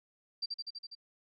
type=tone with echo; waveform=sine; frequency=4699 Hz; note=D8; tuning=in tune; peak=-32 dBFS; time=0.42-0.46 s; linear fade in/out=10 ms; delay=82 ms; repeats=6; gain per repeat=-2 dB; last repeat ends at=0.952 s; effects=none